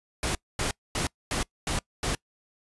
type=noise bursts; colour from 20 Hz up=pink; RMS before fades=-28 dBFS; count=6; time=0.23-2.15 s; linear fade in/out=2 ms; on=120 ms; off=240 ms; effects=noise-tail reverb RT60 0.1 s tail -24 dB re dry + resampled to 24000 Hz